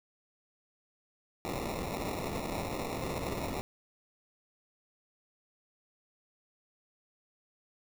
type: noise with sample-and-hold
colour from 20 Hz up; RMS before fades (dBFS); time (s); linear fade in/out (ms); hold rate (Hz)
white; -36; 1.45-3.61; 0; 1575
effects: none